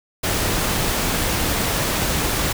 pink noise, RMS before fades -21 dBFS, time 0.23-2.53 s, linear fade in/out 10 ms, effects none

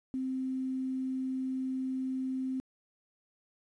sine tone with quantisation, 261 Hz, C4, 4 cents flat, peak -31 dBFS, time 0.14-2.6 s, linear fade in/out 0 ms, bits 10, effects resampled to 22050 Hz

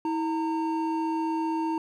triangle tone pair together, 323.1 / 913.9 Hz, E4 / A#5, -35 / -35 cents, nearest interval octave + tritone, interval 1800 cents, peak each -25 / -28 dBFS, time 0.05-1.78 s, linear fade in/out 2 ms, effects none

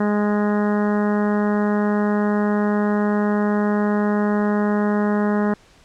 harmonic tone, 207.7 Hz, G#3, in tune, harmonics 1 / 2 / 3 / 4 / 5 / 6 / 7 / 8 / 9, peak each -18 / -24 / -28 / -30 / -32 / -34 / -35 / -36 / -37 dBFS, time 0-5.54 s, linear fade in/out 5 ms, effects pink hiss -52 dBFS RMS until 5.84 s + low-pass 7000 Hz 12 dB/octave

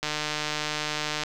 click train, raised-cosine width 0.2 ms, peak -11 dBFS, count 183, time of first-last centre 0.03-1.235 s, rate 151 Hz, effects none

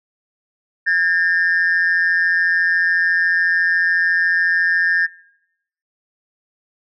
sine tone pair together, 1626 / 1800 Hz, G#6 / A6, -37 / +39 cents, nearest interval major second, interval 176 cents, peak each -15 dBFS, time 0.86-5.07 s, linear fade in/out 20 ms, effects noise-tail reverb RT60 0.8 s tail -23 dB re dry + tanh soft clip ceiling -9 dBFS

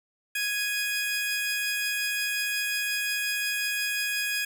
sawtooth tone pair together, 1661.2 / 2489 Hz, G#6 / D#7, 0 / 0 cents, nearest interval perfect fifth, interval 700 cents, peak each -26 dBFS, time 0.35-4.45 s, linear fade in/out 5 ms, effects none

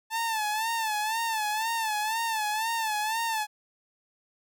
sawtooth tone with vibrato, 880 Hz, A5, in tune, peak -23 dBFS, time 0.1-3.47 s, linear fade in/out 50 ms, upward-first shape sine, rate 2 Hz, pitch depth 83 cents each way, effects none

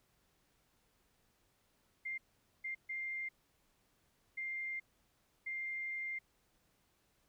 sine tone bursts at uneven times, 2104 Hz, C7, 9 cents sharp, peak -38 dBFS, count 5, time 2.05-2.18 / 2.64-2.75 / 2.89-3.29 / 4.37-4.8 / 5.46-6.19 s, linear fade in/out 10 ms, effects pink hiss -75 dBFS RMS until 7.28 s

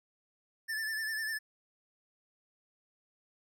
square tone with vibrato, 1760 Hz, A6, in tune, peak -34 dBFS, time 0.68-1.39 s, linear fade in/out 20 ms, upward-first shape sine, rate 10 Hz, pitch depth 46 cents each way, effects none

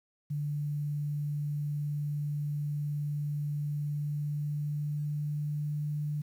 sine tone with pitch glide, 146.83 to 148.71 Hz, D3 to D3, 0 to +22 cents, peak -30 dBFS, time 0.3-6.22 s, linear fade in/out 10 ms, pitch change +22 cents, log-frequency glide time 3.73-5.81 s, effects 10-bit

